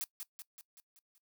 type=noise with echo; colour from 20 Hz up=blue; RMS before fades=-37 dBFS; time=0.01-0.04 s; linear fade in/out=0 ms; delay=190 ms; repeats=6; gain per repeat=-5 dB; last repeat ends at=1.18 s; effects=noise-tail reverb RT60 0.1 s tail -20 dB re dry